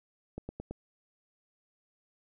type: click train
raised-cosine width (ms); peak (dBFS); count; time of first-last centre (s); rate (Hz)
2; -25; 4; 0.38-0.71; 9.09
effects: none